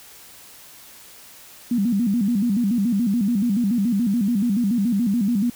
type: tone with vibrato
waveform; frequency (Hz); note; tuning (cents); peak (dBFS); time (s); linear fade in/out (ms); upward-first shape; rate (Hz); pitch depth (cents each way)
sine; 218.3; A3; -13; -17; 1.71-5.5; 5; square; 7; 170
effects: white hiss -45 dBFS RMS until 5.55 s